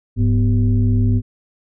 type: tone with frequency modulation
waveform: sine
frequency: 103.2 Hz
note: G#2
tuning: 10 cents flat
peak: -12 dBFS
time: 0.16-1.22 s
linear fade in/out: 50 ms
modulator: 143 Hz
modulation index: 0.83
effects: none